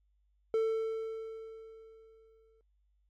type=tone with exponential decay; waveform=triangle; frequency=445.5 Hz; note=A4; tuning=22 cents sharp; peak=-24 dBFS; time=0.54-2.61 s; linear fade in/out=1 ms; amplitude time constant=450 ms; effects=added 50 Hz sine -69 dBFS peak until 3.09 s + AAC 48 kbps

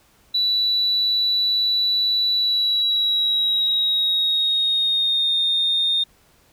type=tone with pitch glide; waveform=sine; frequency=3951 to 3665 Hz; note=B7 to A#7; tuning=0 to -30 cents; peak=-16 dBFS; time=0.34-6.04 s; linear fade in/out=10 ms; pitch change=-130 cents; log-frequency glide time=2.34-5.35 s; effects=tanh soft clip ceiling -12 dBFS + pink hiss -57 dBFS RMS until 6.52 s

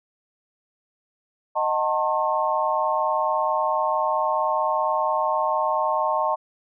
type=chord; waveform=sine; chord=D# diminished seventh; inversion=none; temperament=just; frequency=622.3 / 746.7 / 896 / 1075.3 Hz; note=D#5 / F#5 / A5 / C6; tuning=0 / +16 / +31 / +47 cents; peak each=-25 / -29 / -24 / -25 dBFS; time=1.55-6.36 s; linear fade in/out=20 ms; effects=none

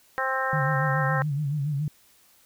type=harmonic tone; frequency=263.6 Hz; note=C4; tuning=13 cents sharp; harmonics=2 / 3 / 4 / 5 / 6 / 7; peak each=-31 / -31 / -31 / -31 / -31 / -31 dBFS; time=0.18-1.22 s; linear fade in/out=0 ms
type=tone with vibrato; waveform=sine; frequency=145.2 Hz; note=D3; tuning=19 cents flat; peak=-24 dBFS; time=0.53-1.88 s; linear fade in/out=2 ms; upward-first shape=sine; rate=7.1 Hz; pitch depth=96 cents each way
effects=white hiss -59 dBFS RMS until 2.45 s

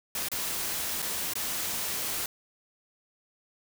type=noise with dropouts; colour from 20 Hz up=white; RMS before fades=-32 dBFS; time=0.15-2.26 s; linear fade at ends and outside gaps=2 ms; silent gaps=0.286-0.316 / 1.021-1.025 / 1.336-1.354 s; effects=none

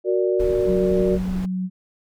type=chord; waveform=sine; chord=Gb augmented; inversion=none; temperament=equal; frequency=370 / 466.2 / 587.3 Hz; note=Gb4 / Bb4 / D5; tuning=0 / 0 / 0 cents; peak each=-19 / -24 / -24 dBFS; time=0.04-1.19 s; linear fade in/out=50 ms
type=noise; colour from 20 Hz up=brown; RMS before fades=-30 dBFS; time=0.39-1.46 s; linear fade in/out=10 ms
type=tone; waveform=sine; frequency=185 Hz; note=F#3; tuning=in tune; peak=-22 dBFS; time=0.65-1.7 s; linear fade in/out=50 ms
effects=none

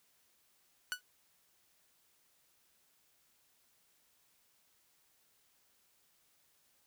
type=tone with exponential decay; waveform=sawtooth; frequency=1480 Hz; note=F#6; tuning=in tune; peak=-27 dBFS; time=0.92-1.01 s; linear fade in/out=0 ms; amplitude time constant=19 ms; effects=white hiss -72 dBFS RMS until 6.86 s

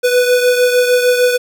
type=beating tone pair; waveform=square; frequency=493.9 / 500.5 Hz; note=B4 / B4; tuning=0 / +23 cents; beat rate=6.6 Hz; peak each=-11 / -18 dBFS; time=0.03-1.38 s; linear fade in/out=20 ms; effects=8-bit

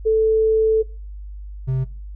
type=tone pair in turn; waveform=sine / triangle; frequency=440 / 130.81 Hz; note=A4 / C3; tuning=0 / 0 cents; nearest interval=octave + major sixth; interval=2100 cents; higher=first; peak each=-13 / -16 dBFS; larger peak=first; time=0.05-0.83 / 1.67-1.85 s; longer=first; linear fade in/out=20 ms; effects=noise-tail reverb RT60 0.4 s tail -23 dB re dry + added 50 Hz sine -31 dBFS peak until 2.15 s

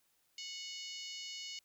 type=harmonic tone; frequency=734 Hz; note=F#5; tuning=14 cents flat; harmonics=3 / 4 / 5 / 6 / 7 / 8 / 9 / 10; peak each=-52 / -47 / -56 / -49 / -51 / -57 / -52 / -60 dBFS; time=0.38-1.59 s; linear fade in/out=2 ms; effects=white hiss -75 dBFS RMS until 1.64 s

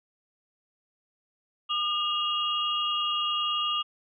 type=tone cluster; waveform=sine; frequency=1211 / 2845 / 3290 Hz; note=D#6 / F7 / G#7; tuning=-47 / +31 / -17 cents; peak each=-29 / -28 / -34 dBFS; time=1.69-3.83 s; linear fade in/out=20 ms; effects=none

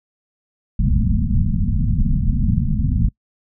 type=low-pass noise; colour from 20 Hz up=pink; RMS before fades=-17 dBFS; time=0.79-3.09 s; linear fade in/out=5 ms; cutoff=240 Hz; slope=96 dB/octave; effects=noise-tail reverb RT60 0.1 s tail -25 dB re dry

